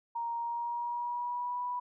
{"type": "tone with pitch glide", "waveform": "sine", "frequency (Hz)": [935, 982.6], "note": ["A#5", "B5"], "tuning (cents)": [5, -9], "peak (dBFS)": -32, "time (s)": [0.15, 1.8], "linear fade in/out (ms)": 10, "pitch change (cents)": 86, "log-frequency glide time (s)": [0.36, 1.62], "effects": []}